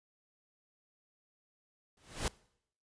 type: noise with exponential growth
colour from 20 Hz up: pink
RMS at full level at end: -31 dBFS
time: 1.97-2.28 s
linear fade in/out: 2 ms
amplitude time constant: 66 ms
effects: noise-tail reverb RT60 0.7 s tail -23 dB re dry + resampled to 22050 Hz